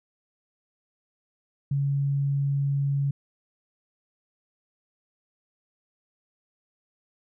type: tone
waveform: sine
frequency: 140 Hz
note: C#3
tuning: 18 cents sharp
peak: -22 dBFS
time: 1.71-3.11 s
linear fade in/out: 5 ms
effects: none